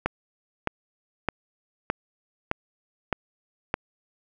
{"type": "click train", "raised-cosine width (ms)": 0.5, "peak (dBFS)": -8, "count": 7, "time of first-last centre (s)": [0.06, 3.741], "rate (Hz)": 1.63, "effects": []}